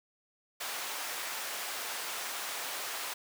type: high-pass noise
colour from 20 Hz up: pink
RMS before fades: -38 dBFS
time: 0.6-3.14 s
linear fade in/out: 10 ms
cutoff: 790 Hz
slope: 12 dB/octave
effects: none